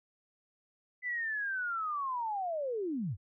sine linear sweep, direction down, 2017 to 76.6 Hz, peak -32 dBFS, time 1.02-3.17 s, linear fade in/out 50 ms, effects none

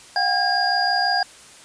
sine tone cluster, 721 / 787 / 1627 / 4842 Hz, F#5 / G5 / G#6 / D#8, -45 / +7 / -36 / -48 cents, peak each -23 dBFS, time 0.16-1.23 s, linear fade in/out 2 ms, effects white hiss -45 dBFS RMS until 1.64 s + resampled to 22050 Hz

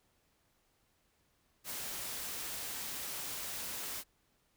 white noise, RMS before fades -41 dBFS, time 1.64-4.04 s, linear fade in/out 50 ms, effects pink hiss -74 dBFS RMS until 4.56 s

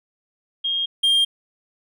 sine / triangle tone pair in turn, 3237 / 3207 Hz, G#7 / G7, -45 / +39 cents, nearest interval unison, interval 16 cents, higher first, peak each -20 / -13 dBFS, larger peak second, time 0.64-0.86 / 1.03-1.25 s, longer neither, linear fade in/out 10 ms, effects none

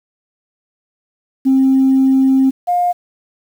sine tone pair in turn, 265.7 / 709.3 Hz, C4 / F5, +27 / +27 cents, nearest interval octave + perfect fourth, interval 1700 cents, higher second, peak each -7 / -11 dBFS, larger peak first, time 1.45-2.51 / 2.67-2.93 s, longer first, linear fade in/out 20 ms, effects tanh soft clip ceiling -5 dBFS + 7-bit

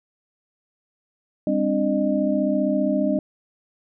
sine tone cluster, 200.8 / 261.8 / 296.7 / 609 Hz, G3 / C4 / D4 / D#5, +42 / +1 / +18 / -37 cents, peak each -24 dBFS, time 1.47-3.19 s, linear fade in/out 2 ms, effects none

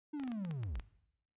triangle linear sweep, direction down, 307.4 to 40.84 Hz, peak -35 dBFS, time 0.13-0.81 s, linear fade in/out 10 ms
clicks, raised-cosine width 0.3 ms, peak -33 dBFS, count 9, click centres 0.198 / 0.236 / 0.277 / 0.318 / 0.45 / 0.511 / 0.634 / 0.755 / 0.797 s
effects noise-tail reverb RT60 0.8 s tail -18 dB re dry + resampled to 8000 Hz

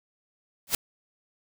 white noise with exponential growth, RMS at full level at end -19 dBFS, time 0.67-0.75 s, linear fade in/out 2 ms, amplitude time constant 17 ms, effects none

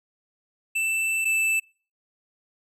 square tone pair in turn, 2657 / 2642 Hz, E7 / E7, +13 / +3 cents, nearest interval unison, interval 10 cents, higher first, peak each -23 / -21 dBFS, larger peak second, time 0.75-1.25 / 1.25-1.6 s, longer first, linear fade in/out 10 ms, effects noise-tail reverb RT60 0.4 s tail -26 dB re dry + low-pass 12000 Hz 12 dB/octave

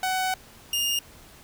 sawtooth tone pair in turn, 749 / 2828 Hz, F#5 / F7, +21 / +21 cents, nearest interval octave + major seventh, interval 2300 cents, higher second, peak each -20 dBFS, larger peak neither, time 0.03-0.34 / 0.73-0.99 s, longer first, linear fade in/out 2 ms, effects pink hiss -50 dBFS RMS until 1.43 s

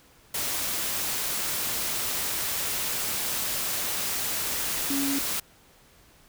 sine tone in noise, 277.2 Hz, C#4, in tune, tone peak -26 dBFS, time 4.9-5.19 s, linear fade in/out 5 ms, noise white, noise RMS -29 dBFS, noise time 0.34-5.4 s, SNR 0 dB, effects pink hiss -57 dBFS RMS until 6.28 s

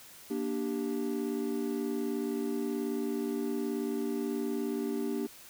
triangle chord, G minor, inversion first, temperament just, 235.2 / 294 / 392 Hz, Bb3 / D4 / G4, +16 / +2 / 0 cents, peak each -33 dBFS, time 0.3-5.27 s, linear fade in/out 10 ms, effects white hiss -52 dBFS RMS until 5.49 s

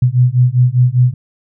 sine beating tone pair, 122.4 / 127.4 Hz, B2 / C3, -15 / -46 cents, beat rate 5 Hz, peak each -11 dBFS, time 0.02-1.14 s, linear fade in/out 5 ms, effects none

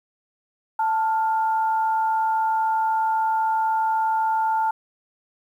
sine tone pair together, 883.8 / 1403 Hz, A5 / F6, +7 / +8 cents, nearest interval minor sixth, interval 801 cents, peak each -19 / -31 dBFS, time 0.79-4.71 s, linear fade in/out 5 ms, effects 9-bit

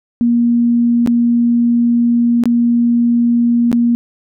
sine tone with dropouts, 237 Hz, A#3, 29 cents sharp, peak -9 dBFS, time 0.21-3.95 s, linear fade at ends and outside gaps 0 ms, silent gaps 1.062-1.074 / 2.437-2.456 / 3.716-3.728 s, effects none

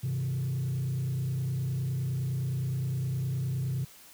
sine tone with frequency modulation, 130.8 Hz, C3, in tune, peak -26 dBFS, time 0.03-3.85 s, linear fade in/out 10 ms, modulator 29.7 Hz, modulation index 0.66, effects tanh soft clip ceiling -26 dBFS + white hiss -53 dBFS RMS until 4.13 s

